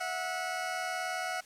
20% pulse tone pair together, 653.3 / 732 Hz, E5 / F#5, -16 / -19 cents, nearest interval major second, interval 197 cents, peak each -34 / -29 dBFS, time 0-1.41 s, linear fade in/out 10 ms, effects white hiss -56 dBFS RMS until 1.45 s + low-pass 10000 Hz 12 dB/octave

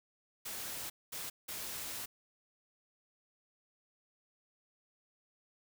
white noise bursts at uneven times, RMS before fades -42 dBFS, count 3, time 0.45-0.9 / 1.12-1.3 / 1.48-2.06 s, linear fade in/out 10 ms, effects none

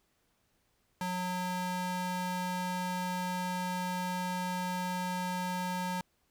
square ring-modulated tone, 364.3 Hz, F#4, 27 cents flat, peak -30 dBFS, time 1.01-6.01 s, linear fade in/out 2 ms, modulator 545 Hz, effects pink hiss -74 dBFS RMS until 6.3 s

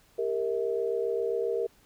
sine tone cluster, 397.4 / 464.9 / 645 Hz, G4 / A#4 / E5, +24 / -5 / -38 cents, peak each -31 / -28 / -37 dBFS, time 0.18-1.67 s, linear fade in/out 10 ms, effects pink hiss -62 dBFS RMS until 1.85 s

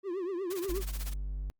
triangle tone with vibrato, 367.8 Hz, F#4, 10 cents flat, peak -30 dBFS, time 0.03-0.83 s, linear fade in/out 50 ms, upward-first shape triangle, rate 8.3 Hz, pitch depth 170 cents each way
white noise with tremolo, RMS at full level -41 dBFS, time 0.5-1.14 s, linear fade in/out 10 ms, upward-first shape sine, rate 16 Hz, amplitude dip 85%
triangle tone, 49 Hz, G1, in tune, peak -31 dBFS, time 0.69-1.5 s, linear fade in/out 0 ms
effects Opus 48 kbps

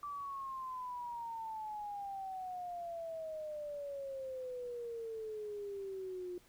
sine exponential sweep, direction down, 1168 to 353.6 Hz, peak -40 dBFS, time 0.03-6.38 s, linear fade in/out 2 ms, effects pink hiss -66 dBFS RMS until 6.48 s

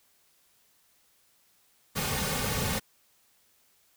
pink noise with comb filter, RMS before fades -30 dBFS, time 1.95-2.8 s, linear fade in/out 20 ms, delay 3 ms, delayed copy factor -0.8, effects white hiss -66 dBFS RMS until 3.96 s

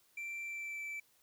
triangle tone with pitch glide, 2349 to 2323 Hz, D7 to D7, 0 to -20 cents, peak -38 dBFS, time 0.17-1 s, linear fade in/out 5 ms, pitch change -20 cents, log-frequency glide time 0.42-0.82 s, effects white hiss -70 dBFS RMS until 1.22 s

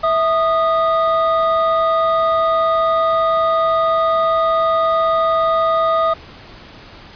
triangle tone pair together, 654.2 / 1235 Hz, E5 / D#6, -13 / -13 cents, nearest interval major seventh, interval 1100 cents, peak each -14 dBFS, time 0.03-6.14 s, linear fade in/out 10 ms, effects pink hiss -39 dBFS RMS until 7.15 s + resampled to 11025 Hz

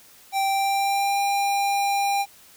square tone with pitch glide, 782 to 799.8 Hz, G5 to G5, -4 to +35 cents, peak -21 dBFS, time 0.32-2.26 s, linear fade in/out 50 ms, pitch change +39 cents, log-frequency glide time 0.47-1.2 s, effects white hiss -51 dBFS RMS until 2.56 s

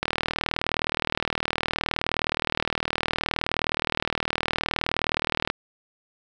click train, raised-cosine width 0.3 ms, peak -7 dBFS, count 216, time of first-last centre 0.03-5.501 s, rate 39.3 Hz, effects none

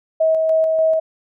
sine tone with tremolo, 640 Hz, D#5, 49 cents sharp, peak -12 dBFS, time 0.2-1 s, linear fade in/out 10 ms, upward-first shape square, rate 3.4 Hz, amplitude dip 25%, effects none

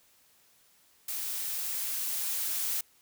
blue noise with level ramp, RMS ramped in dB -35 to -31 dBFS, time 1.08-2.81 s, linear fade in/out 5 ms, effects white hiss -64 dBFS RMS until 3.01 s

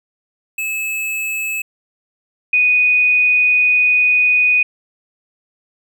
square / sine tone pair in turn, 2600 / 2482 Hz, E7 / D#7, -24 / -5 cents, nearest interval minor second, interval 81 cents, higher first, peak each -20 / -10 dBFS, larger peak second, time 0.58-1.62 / 2.53-4.63 s, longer second, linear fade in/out 5 ms, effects none

